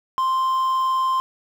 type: tone with quantisation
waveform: triangle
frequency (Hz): 1046.5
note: C6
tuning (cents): 0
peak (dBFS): -16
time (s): 0.18-1.2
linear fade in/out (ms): 0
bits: 7
effects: none